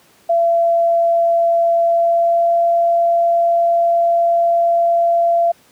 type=tone with pitch glide; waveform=sine; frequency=677 to 682.1 Hz; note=E5 to F5; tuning=+46 to -41 cents; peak=-11 dBFS; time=0.29-5.52 s; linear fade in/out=10 ms; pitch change=+13 cents; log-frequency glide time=1.83-2.56 s; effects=pink hiss -51 dBFS RMS until 5.71 s + high-pass 150 Hz 12 dB/octave